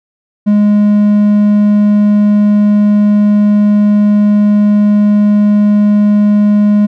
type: tone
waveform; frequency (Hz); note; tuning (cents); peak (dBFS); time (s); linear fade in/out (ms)
triangle; 207.5; G#3; -1; -3; 0.46-6.87; 20
effects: none